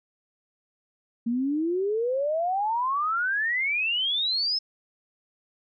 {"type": "exponential sweep", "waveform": "sine", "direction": "up", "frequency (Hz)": [227.2, 5280], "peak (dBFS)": -23, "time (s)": [1.26, 4.59], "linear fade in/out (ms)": 10, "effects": []}